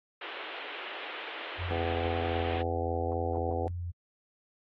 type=band-pass noise; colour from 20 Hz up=white; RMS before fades=-41 dBFS; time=0.21-2.62 s; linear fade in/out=5 ms; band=310 to 3300 Hz; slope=48 dB/octave
type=tone with vibrato; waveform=sine; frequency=87.31 Hz; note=F2; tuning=in tune; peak=-33 dBFS; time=1.58-3.92 s; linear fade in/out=20 ms; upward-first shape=triangle; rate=2 Hz; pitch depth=22 cents each way
type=harmonic tone; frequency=83.7 Hz; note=E2; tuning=27 cents sharp; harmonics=3 / 4 / 5 / 6 / 7 / 8 / 9 / 10; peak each=-41 / -39 / -37 / -35 / -45 / -42 / -36 / -45 dBFS; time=1.71-3.68 s; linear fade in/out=0 ms
effects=AAC 32 kbps